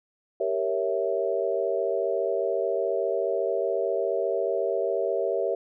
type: chord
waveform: sine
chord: G diminished seventh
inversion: none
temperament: equal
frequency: 392 / 466.2 / 554.4 / 659.3 Hz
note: G4 / Bb4 / Db5 / Fb5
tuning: 0 / 0 / 0 / 0 cents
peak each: -29 dBFS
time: 0.4-5.55 s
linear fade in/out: 5 ms
effects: none